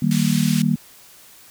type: chord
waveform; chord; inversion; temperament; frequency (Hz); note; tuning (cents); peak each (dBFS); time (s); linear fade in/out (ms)
sine; Eb major; none; just; 155.56 / 194.45 / 233.3; Eb3 / G3 / Bb3; 0 / -14 / +2; -20; 0.02-0.76; 5
type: band-pass noise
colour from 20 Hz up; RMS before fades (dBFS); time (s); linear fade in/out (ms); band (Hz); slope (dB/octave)
pink; -30; 0.11-0.62; 2; 2600 to 12000; 12
effects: white hiss -47 dBFS RMS until 1.5 s